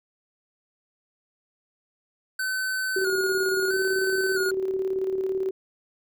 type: tone with vibrato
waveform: square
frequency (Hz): 1480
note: F#6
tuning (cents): 0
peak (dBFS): -26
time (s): 2.39-4.51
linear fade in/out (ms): 5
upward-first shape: square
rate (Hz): 0.76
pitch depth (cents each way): 49
type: tone with tremolo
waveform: sine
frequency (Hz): 380.5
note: F#4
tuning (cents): +48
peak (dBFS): -22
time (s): 2.96-5.51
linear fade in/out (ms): 5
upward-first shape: square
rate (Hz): 18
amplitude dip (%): 40
effects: none